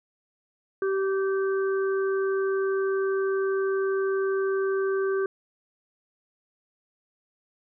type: harmonic tone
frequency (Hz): 387.5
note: G4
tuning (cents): -20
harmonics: 1 / 3 / 4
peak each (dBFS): -23 / -36 / -35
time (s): 0.82-5.26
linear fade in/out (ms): 2
effects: none